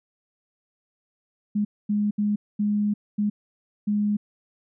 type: tone bursts at uneven times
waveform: sine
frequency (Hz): 207.7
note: G#3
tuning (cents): 0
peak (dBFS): -20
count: 6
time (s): 1.55-1.65 / 1.89-2.11 / 2.18-2.36 / 2.59-2.94 / 3.18-3.3 / 3.87-4.17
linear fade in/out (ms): 10
effects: none